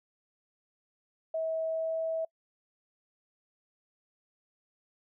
sine tone with pitch glide, 645 to 648.7 Hz, E5 to E5, -38 to -28 cents, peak -29 dBFS, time 1.34-2.25 s, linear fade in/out 5 ms, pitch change +10 cents, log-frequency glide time 1.66-1.99 s, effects noise-tail reverb RT60 0.1 s tail -26 dB re dry

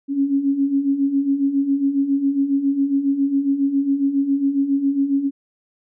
sine beating tone pair, 271.9 / 279.2 Hz, C#4 / C#4, -33 / +13 cents, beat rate 7.3 Hz, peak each -23 / -17 dBFS, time 0.08-5.31 s, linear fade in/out 50 ms, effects none

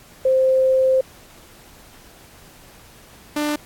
sine / sawtooth tone pair in turn, 523.3 / 297.3 Hz, C5 / D4, 0 / +21 cents, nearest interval minor seventh, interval 979 cents, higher first, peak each -13 / -16 dBFS, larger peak first, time 0.25-1.01 / 3.36-3.56 s, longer first, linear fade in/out 5 ms, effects pink hiss -47 dBFS RMS until 3.65 s + AAC 64 kbps

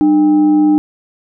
sine tone with frequency modulation, 302.5 Hz, D#4, 49 cents flat, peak -7 dBFS, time 0.01-0.78 s, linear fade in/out 0 ms, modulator 496 Hz, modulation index 0.33, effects none

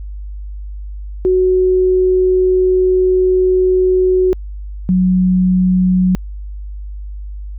sine tone pair in turn, 370 / 183.93 Hz, F#4 / F#3, 0 / -10 cents, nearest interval octave, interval 1210 cents, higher first, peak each -9 / -9 dBFS, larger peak neither, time 1.25-4.33 / 4.89-6.15 s, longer first, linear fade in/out 0 ms, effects added 50 Hz sine -24 dBFS peak until 7.58 s

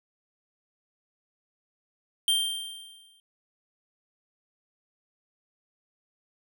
square tone with exponential decay, 3164 Hz, G7, 15 cents sharp, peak -20 dBFS, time 2.28-3.2 s, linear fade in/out 1 ms, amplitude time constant 200 ms, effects none

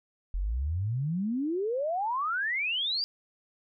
sine exponential sweep, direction up, 41.93 to 4863 Hz, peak -27 dBFS, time 0.34-3.04 s, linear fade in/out 0 ms, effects none

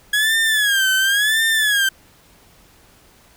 30% pulse tone with vibrato, 1661.2 Hz, G#6, in tune, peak -12 dBFS, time 0.13-1.89 s, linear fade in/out 5 ms, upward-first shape sine, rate 0.94 Hz, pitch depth 140 cents each way, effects pink hiss -51 dBFS RMS until 3.36 s

